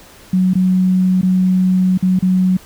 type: tone with dropouts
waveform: sine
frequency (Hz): 185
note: F#3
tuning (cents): 0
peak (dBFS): -10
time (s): 0.33-2.57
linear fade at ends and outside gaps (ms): 5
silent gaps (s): 0.536-0.553 / 1.214-1.229 / 1.977-2.025 / 2.191-2.224
effects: pink hiss -42 dBFS RMS until 2.65 s